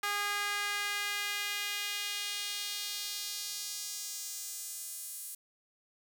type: tone with high-pass filter sweep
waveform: sawtooth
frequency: 409.1 Hz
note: G#4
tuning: 26 cents flat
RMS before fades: -37 dBFS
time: 0.03-5.35 s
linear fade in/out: 5 ms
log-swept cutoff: 1300 to 9600 Hz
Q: 1.4
effects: none